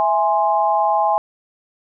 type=chord; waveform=sine; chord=E augmented; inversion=none; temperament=equal; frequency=659.3 / 830.6 / 1046.5 Hz; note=E5 / G#5 / B#5; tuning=0 / 0 / 0 cents; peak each=-20 / -16 / -21 dBFS; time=0-1.18 s; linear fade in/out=0 ms; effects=none